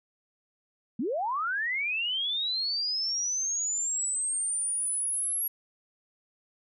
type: linear sweep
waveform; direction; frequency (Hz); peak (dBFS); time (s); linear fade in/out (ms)
sine; up; 196 to 11410; -27; 0.99-5.48; 5
effects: none